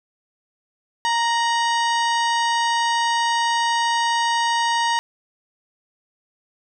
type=harmonic tone with a mistuned harmonic; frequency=932.3 Hz; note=A#5; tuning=in tune; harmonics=1 / 2 / 3 / 4 / 5 / 6 / 7 / 9; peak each=-19 / -25 / -29 / -31 / -33 / -35 / -36 / -38 dBFS; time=1.05-4.99 s; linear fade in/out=0 ms; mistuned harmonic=3; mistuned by=+83 cents; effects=none